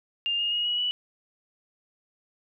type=tone with pitch steps; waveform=sine; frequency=2806 / 2842 / 2878 / 2915 / 2952 Hz; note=F7 / F7 / F#7 / F#7 / F#7; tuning=+8 / +30 / -49 / -26 / -5 cents; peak=-24 dBFS; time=0.26-0.91 s; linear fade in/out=0 ms; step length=130 ms; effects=none

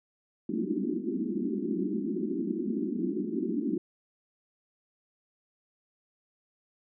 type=band-pass noise; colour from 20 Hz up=pink; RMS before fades=-31 dBFS; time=0.49-3.78 s; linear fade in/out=5 ms; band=190 to 380 Hz; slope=96 dB/octave; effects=none

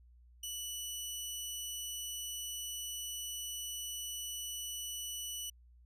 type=tone; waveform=15% pulse; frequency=2960 Hz; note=F#7; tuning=in tune; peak=-32 dBFS; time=0.43-5.5 s; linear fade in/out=5 ms; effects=added 60 Hz sine -58 dBFS peak until 5.85 s + resampled to 32000 Hz

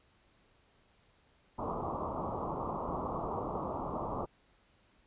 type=low-pass noise; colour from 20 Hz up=white; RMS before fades=-37 dBFS; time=1.58-4.26 s; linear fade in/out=10 ms; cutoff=1200 Hz; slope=96 dB/octave; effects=pink hiss -68 dBFS RMS until 5.06 s + resampled to 8000 Hz

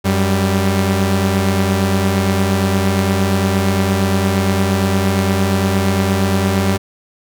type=tone pair together; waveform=sawtooth; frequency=93.68 / 196 Hz; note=F#2 / G3; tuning=+22 / 0 cents; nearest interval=octave + minor second; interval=1278 cents; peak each=-12 dBFS; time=0.04-6.78 s; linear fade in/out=20 ms; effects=none

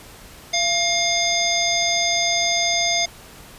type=harmonic tone with a mistuned harmonic; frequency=710 Hz; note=F5; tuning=28 cents sharp; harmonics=1 / 3 / 5 / 7 / 9; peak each=-24 / -24 / -24 / -24 / -24 dBFS; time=0.53-3.06 s; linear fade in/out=10 ms; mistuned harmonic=1; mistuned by=-58 cents; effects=pink hiss -43 dBFS RMS until 3.58 s + resampled to 32000 Hz

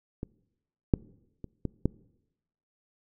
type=clicks; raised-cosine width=3 ms; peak=-21 / -7 / -26 / -17 / -11 dBFS; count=5; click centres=0.231 / 0.938 / 1.443 / 1.653 / 1.856 s; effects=noise-tail reverb RT60 0.9 s tail -23 dB re dry

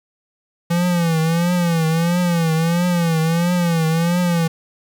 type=tone with vibrato; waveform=square; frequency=168.8 Hz; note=E3; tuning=41 cents sharp; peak=-16 dBFS; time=0.7-4.48 s; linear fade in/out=10 ms; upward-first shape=triangle; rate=1.5 Hz; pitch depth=110 cents each way; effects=7-bit

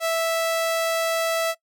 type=tone; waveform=sawtooth; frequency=658 Hz; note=E5; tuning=3 cents flat; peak=-17 dBFS; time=0-1.55 s; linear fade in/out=50 ms; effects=noise-tail reverb RT60 0.1 s tail -22 dB re dry

